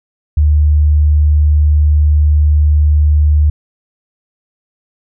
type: tone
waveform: sine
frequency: 75 Hz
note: D2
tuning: 37 cents sharp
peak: -6 dBFS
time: 0.37-3.5 s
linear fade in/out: 5 ms
effects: none